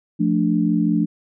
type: chord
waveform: sine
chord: D minor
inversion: first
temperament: equal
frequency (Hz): 174.61 / 220 / 293.7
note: F3 / A3 / D4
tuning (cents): 0 / 0 / 0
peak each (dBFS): -20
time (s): 0.19-1.06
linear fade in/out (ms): 20
effects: none